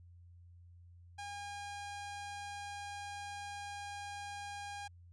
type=tone; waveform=sawtooth; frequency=812 Hz; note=G#5; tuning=39 cents flat; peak=-39 dBFS; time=1.18-4.88 s; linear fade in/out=10 ms; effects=added 87 Hz sine -55 dBFS peak until 5.12 s + resampled to 22050 Hz